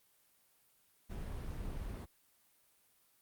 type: noise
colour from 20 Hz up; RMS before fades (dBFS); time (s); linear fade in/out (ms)
brown; -42; 1.09-2.06; 20
effects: white hiss -71 dBFS RMS until 3.21 s + Opus 32 kbps